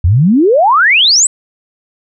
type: exponential sweep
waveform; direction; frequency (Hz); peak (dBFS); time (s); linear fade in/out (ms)
sine; up; 77.78 to 8230; -5; 0.04-1.27; 5
effects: none